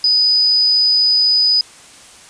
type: tone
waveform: sine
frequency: 4978 Hz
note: D#8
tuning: in tune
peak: -10 dBFS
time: 0.04-1.61 s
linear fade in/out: 2 ms
effects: white hiss -41 dBFS RMS until 2.29 s + resampled to 22050 Hz